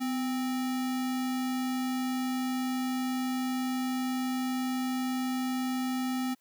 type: tone with sample-and-hold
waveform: sine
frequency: 254 Hz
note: B3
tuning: 49 cents sharp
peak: -28 dBFS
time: 0-6.35 s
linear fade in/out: 20 ms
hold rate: 1050 Hz
effects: white hiss -72 dBFS RMS until 6.4 s